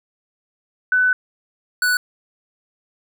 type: tone pair in turn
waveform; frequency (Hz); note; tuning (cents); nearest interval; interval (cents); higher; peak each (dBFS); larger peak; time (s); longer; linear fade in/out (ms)
sine / square; 1500 / 1481.9; F#6 / F#6; +23 / +2; unison; 21; first; -13 / -16; first; 0.92-1.13 / 1.82-1.97; first; 2
effects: none